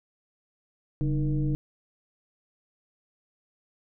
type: tone with frequency modulation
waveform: sine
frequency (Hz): 141.1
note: C#3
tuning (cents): +31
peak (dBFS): -23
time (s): 1.01-1.55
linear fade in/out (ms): 0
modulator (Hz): 167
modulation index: 0.94
effects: none